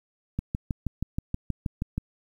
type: click train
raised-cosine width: 5 ms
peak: -15 dBFS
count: 11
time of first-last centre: 0.39-1.98 s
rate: 6.29 Hz
effects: 9-bit

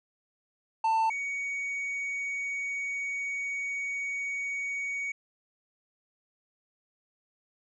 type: tone pair in turn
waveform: triangle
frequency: 892 / 2242 Hz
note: A5 / C#7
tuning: +23 / +19 cents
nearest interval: octave + major third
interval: 1596 cents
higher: second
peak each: -21 / -29 dBFS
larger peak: first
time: 0.84-1.1 / 1.1-5.12 s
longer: second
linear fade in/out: 5 ms
effects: resampled to 22050 Hz

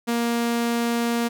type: tone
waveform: sawtooth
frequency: 235 Hz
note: A#3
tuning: 14 cents sharp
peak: -17 dBFS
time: 0.07-1.29 s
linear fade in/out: 20 ms
effects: none

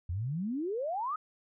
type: exponential sweep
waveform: sine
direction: up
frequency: 80.7 to 1300 Hz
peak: -31 dBFS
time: 0.09-1.16 s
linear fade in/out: 5 ms
effects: none

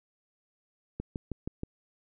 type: click train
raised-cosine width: 3 ms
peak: -21 dBFS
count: 5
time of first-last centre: 1-1.634 s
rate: 6.31 Hz
effects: none

